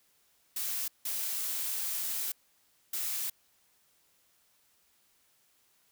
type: noise bursts at uneven times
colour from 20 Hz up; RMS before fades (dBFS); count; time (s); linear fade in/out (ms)
blue; -34; 3; 0.56-0.88 / 1.05-2.32 / 2.93-3.3; 5
effects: white hiss -69 dBFS RMS until 5.91 s